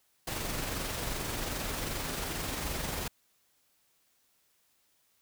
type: noise with amplitude modulation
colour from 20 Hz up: pink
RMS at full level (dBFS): -34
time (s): 0.27-3.08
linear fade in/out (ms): 5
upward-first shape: sine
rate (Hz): 22.6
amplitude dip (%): 30
effects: white hiss -71 dBFS RMS until 5.21 s